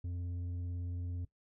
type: tone with tanh clipping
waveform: sine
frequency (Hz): 88.2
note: F2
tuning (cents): +18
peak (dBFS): -38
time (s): 0.04-1.25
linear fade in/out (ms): 5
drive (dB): 7
effects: noise-tail reverb RT60 0.1 s tail -17 dB re dry